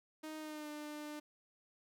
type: tone with pitch glide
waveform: sawtooth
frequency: 311.1 to 299.1 Hz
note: D#4 to D4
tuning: 0 to +32 cents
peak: -40 dBFS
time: 0.23-1.2 s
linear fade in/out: 10 ms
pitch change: -68 cents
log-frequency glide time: 0.38-0.7 s
effects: none

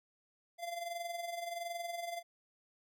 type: tone with amplitude modulation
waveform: square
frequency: 688 Hz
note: F5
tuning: 26 cents flat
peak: -37 dBFS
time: 0.58-2.23 s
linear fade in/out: 50 ms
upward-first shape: sine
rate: 21.4 Hz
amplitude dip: 60%
effects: none

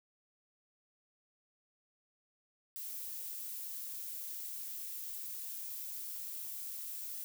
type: noise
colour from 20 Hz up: violet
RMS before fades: -43 dBFS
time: 2.76-7.24 s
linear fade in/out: 0 ms
effects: none

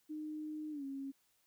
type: tone with pitch glide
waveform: sine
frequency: 306.5 to 273.1 Hz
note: D#4 to C#4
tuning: -26 to -26 cents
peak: -40 dBFS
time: 0.09-1.12 s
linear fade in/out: 20 ms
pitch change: -200 cents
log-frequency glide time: 0.71-0.84 s
effects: white hiss -75 dBFS RMS until 1.46 s

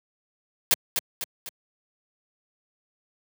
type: noise with echo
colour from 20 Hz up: white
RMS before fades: -19 dBFS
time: 0.71-0.74 s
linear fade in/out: 0 ms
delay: 250 ms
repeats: 3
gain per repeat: -6 dB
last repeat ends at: 1.49 s
effects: high-pass 150 Hz 12 dB/octave

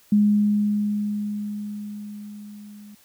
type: tone with level ramp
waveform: sine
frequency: 207.7 Hz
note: G#3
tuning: in tune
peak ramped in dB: -13 to -41 dBFS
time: 0.12-2.95 s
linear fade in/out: 5 ms
effects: white hiss -56 dBFS RMS until 3.04 s

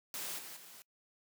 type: noise with level steps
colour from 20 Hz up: white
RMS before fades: -41 / -48 / -54 dBFS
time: 0.14-0.82 s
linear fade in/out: 0 ms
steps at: 0.38 / 0.56 s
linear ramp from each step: 10 ms
effects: noise-tail reverb RT60 0.1 s tail -25 dB re dry + high-pass 150 Hz 12 dB/octave

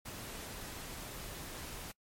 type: noise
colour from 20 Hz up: pink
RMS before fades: -45 dBFS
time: 0.05-1.92 s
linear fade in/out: 10 ms
effects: noise-tail reverb RT60 0.1 s tail -25 dB re dry + MP3 64 kbps

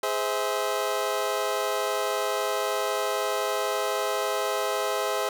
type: chord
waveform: 25% pulse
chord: Ab augmented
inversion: none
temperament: just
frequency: 415.3 / 519.1 / 648.9 Hz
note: Ab4 / C5 / E5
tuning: 0 / -14 / -27 cents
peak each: -26 dBFS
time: 0.03-5.29 s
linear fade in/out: 2 ms
effects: none

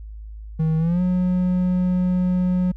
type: tone with pitch glide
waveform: triangle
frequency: 159 to 181.59 Hz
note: D#3 to F#3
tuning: +38 to -32 cents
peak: -15 dBFS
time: 0.59-2.72 s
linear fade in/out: 10 ms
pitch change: +230 cents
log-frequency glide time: 0.78-1.01 s
effects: added 53 Hz sine -33 dBFS peak until 2.76 s

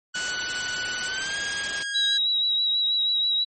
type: tone with pitch glide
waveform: sawtooth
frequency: 1480 to 1632.7 Hz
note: F#6 to G#6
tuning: 0 to -30 cents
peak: -24 dBFS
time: 0.14-2.18 s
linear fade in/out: 10 ms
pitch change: +170 cents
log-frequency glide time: 1.05-1.37 s
type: noise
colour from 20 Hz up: white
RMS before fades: -31 dBFS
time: 0.15-1.83 s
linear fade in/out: 5 ms
type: tone with vibrato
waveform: sine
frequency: 3871 Hz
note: B7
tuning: 35 cents flat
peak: -20 dBFS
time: 1.94-3.45 s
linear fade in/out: 20 ms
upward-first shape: sine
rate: 6.2 Hz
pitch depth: 25 cents each way
effects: MP3 32 kbps

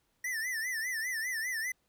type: tone with vibrato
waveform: square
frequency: 1887 Hz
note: A#6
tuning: 21 cents sharp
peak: -33 dBFS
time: 0.24-1.72 s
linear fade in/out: 5 ms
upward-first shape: sine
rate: 5 Hz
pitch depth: 140 cents each way
effects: pink hiss -75 dBFS RMS until 1.88 s

